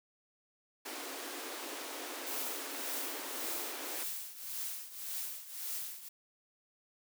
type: high-pass noise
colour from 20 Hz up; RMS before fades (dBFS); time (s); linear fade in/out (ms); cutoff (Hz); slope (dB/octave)
pink; -43; 0.85-4.04; 10; 260; 96
type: noise with tremolo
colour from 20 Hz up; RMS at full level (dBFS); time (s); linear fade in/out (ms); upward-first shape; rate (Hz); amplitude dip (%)
blue; -38; 2.26-6.09; 10; triangle; 1.8; 80
effects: none